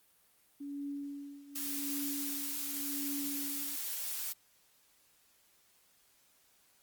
sine tone with tremolo, 283.5 Hz, C#4, 39 cents sharp, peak -36 dBFS, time 0.6-3.76 s, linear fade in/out 10 ms, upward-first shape triangle, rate 0.88 Hz, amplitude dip 85%
blue noise, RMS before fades -38 dBFS, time 1.55-4.33 s, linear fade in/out 10 ms
effects white hiss -68 dBFS RMS until 6.82 s + Opus 32 kbps

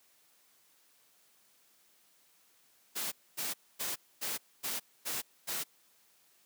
white noise bursts, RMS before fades -36 dBFS, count 7, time 2.95-5.64 s, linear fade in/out 20 ms, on 170 ms, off 250 ms, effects white hiss -67 dBFS RMS until 6.45 s + high-pass 150 Hz 12 dB/octave

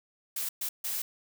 blue noise bursts at uneven times, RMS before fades -33 dBFS, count 3, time 0.36-0.49 / 0.61-0.69 / 0.84-1.02 s, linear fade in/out 5 ms, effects none

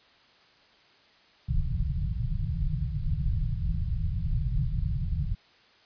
pink low-pass noise, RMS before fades -28 dBFS, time 1.48-5.35 s, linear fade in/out 10 ms, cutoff 170 Hz, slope 96 dB/octave, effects white hiss -59 dBFS RMS until 5.85 s + resampled to 11025 Hz

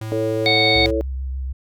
square tone with pitch glide, 110 to 111.09 Hz, A2 to A2, 0 to +17 cents, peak -27 dBFS, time 0.01-0.91 s, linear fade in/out 5 ms, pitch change +17 cents, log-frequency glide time 0.69-0.76 s
sine chord, A major, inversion second, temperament equal, 329.6 / 440 / 554.4 Hz, E4 / A4 / C#5, 0 / 0 / 0 cents, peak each -23 dBFS, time 0.12-1.01 s, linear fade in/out 0 ms
harmonic tone, 740 Hz, F#5, in tune, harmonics 1 / 3 / 5 / 6, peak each -23 / -18 / -19 / -22 dBFS, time 0.46-0.86 s, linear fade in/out 0 ms
sine tone with vibrato, 65.7 Hz, C2, 8 cents sharp, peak -23 dBFS, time 0.75-1.53 s, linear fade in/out 10 ms, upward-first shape sine, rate 6.8 Hz, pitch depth 25 cents each way
effects none

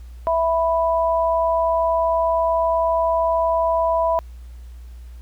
sine tone pair together, 659.3 / 987.8 Hz, E5 / B5, 0 / 0 cents, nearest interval perfect fifth, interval 700 cents, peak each -18 / -20 dBFS, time 0.27-4.19 s, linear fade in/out 0 ms, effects added 60 Hz sine -35 dBFS peak until 5.21 s + pink hiss -57 dBFS RMS until 5.21 s

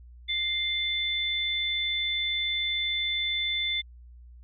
sine tone pair together, 2093 / 3520 Hz, C7 / A7, 0 / 0 cents, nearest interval major sixth, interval 900 cents, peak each -31 / -27 dBFS, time 0.28-3.82 s, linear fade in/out 20 ms, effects added 60 Hz sine -46 dBFS peak until 4.43 s

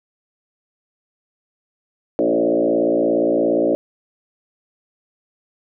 sine tone with frequency modulation, 440 Hz, A4, in tune, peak -14 dBFS, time 2.19-3.75 s, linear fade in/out 0 ms, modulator 57.2 Hz, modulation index 3.1, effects none

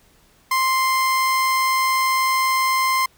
30% pulse tone, 1047 Hz, C6, 1 cent sharp, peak -14 dBFS, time 0.51-3.06 s, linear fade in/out 5 ms, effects pink hiss -56 dBFS RMS until 3.17 s

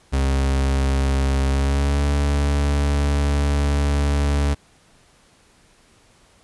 40% pulse tone with pitch glide, 67.8 to 71.54 Hz, C#2 to D2, -38 to -45 cents, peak -16 dBFS, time 0.12-4.55 s, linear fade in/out 20 ms, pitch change +93 cents, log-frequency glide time 1.46-2.03 s, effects pink hiss -55 dBFS RMS until 6.43 s + resampled to 24000 Hz

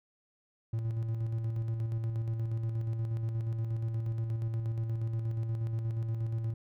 triangle tone with tremolo, 113.2 Hz, A2, 50 cents sharp, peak -27 dBFS, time 0.73-6.54 s, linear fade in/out 5 ms, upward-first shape square, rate 8.4 Hz, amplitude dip 35%, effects none

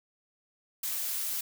blue noise, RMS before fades -33 dBFS, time 0.83-1.41 s, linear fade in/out 5 ms, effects none

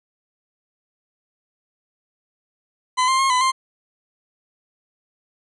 40% pulse tone with pitch steps, 1013 / 1053 / 1075 / 1005 / 1052 Hz, B5 / C6 / C6 / B5 / C6, +44 / +11 / +47 / +30 / +9 cents, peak -15 dBFS, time 2.97-3.52 s, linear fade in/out 20 ms, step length 110 ms, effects resampled to 22050 Hz

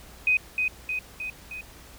sine tone with echo, 2505 Hz, D#7, 11 cents sharp, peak -18 dBFS, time 0.27-0.37 s, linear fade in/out 2 ms, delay 310 ms, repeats 4, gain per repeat -4 dB, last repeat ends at 1.61 s, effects added 60 Hz sine -52 dBFS peak until 1.98 s + pink hiss -49 dBFS RMS until 1.98 s

